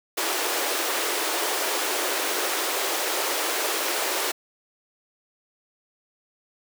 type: high-pass noise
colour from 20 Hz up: pink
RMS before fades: -26 dBFS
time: 0.17-4.32 s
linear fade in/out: 10 ms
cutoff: 330 Hz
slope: 48 dB/octave
effects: none